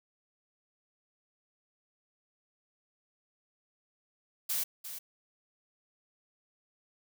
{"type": "noise with echo", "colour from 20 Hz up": "blue", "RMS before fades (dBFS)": -32, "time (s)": [4.49, 4.64], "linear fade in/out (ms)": 10, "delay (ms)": 350, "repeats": 1, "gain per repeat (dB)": -10, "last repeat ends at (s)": 4.99, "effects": []}